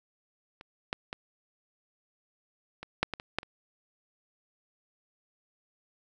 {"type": "clicks", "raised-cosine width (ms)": 0.3, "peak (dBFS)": [-30, -14, -20, -24, -8, -17, -25, -11, -29], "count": 9, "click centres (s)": [0.611, 0.929, 1.129, 2.83, 3.03, 3.137, 3.199, 3.386, 3.431], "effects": []}